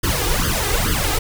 pink noise with flanger, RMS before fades -19 dBFS, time 0.03-1.19 s, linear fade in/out 10 ms, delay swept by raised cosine 0.61 to 2.51 ms, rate 2.3 Hz, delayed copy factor +1, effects none

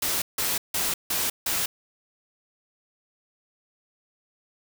white noise bursts, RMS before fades -26 dBFS, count 5, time 0.02-1.66 s, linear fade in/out 5 ms, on 200 ms, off 160 ms, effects none

